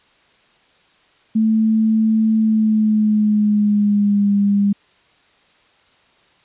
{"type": "tone with pitch glide", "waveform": "sine", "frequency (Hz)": [220, 201.7], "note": ["A3", "G3"], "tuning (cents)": [0, 50], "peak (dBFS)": -12, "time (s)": [1.35, 4.73], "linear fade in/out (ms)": 10, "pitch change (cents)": -150, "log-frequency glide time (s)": [2.37, 4.33], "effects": ["white hiss -55 dBFS RMS until 6.44 s", "resampled to 8000 Hz"]}